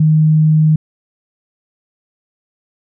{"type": "tone", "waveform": "sine", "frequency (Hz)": 155.56, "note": "D#3", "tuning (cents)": 0, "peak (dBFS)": -7, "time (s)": [0, 0.76], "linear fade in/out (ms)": 5, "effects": []}